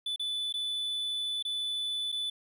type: tone with dropouts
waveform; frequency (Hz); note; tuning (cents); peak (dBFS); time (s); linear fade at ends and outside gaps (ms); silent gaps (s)
triangle; 3486; A7; -17; -29; 0.06-2.3; 5; 0.161-0.195 / 0.526-0.539 / 1.426-1.45 / 2.119-2.124
effects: none